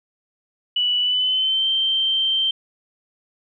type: tone with pitch glide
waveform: sine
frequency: 2956 to 3132 Hz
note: F#7 to G7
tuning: -2 to -2 cents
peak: -17 dBFS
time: 0.76-2.51 s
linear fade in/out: 5 ms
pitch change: +100 cents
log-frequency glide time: 1-1.68 s
effects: none